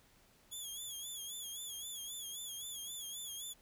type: tone with vibrato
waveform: 15% pulse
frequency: 3366 Hz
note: G#7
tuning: 23 cents sharp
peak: -36 dBFS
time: 0.51-3.54 s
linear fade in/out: 20 ms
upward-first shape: sine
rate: 3.8 Hz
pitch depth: 86 cents each way
effects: pink hiss -67 dBFS RMS until 3.61 s